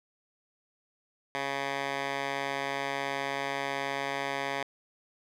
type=tone with band-pass filter; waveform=10% pulse; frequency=138.59 Hz; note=C#3; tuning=in tune; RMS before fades=-33 dBFS; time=1.35-4.63 s; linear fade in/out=0 ms; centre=1700 Hz; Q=0.87; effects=none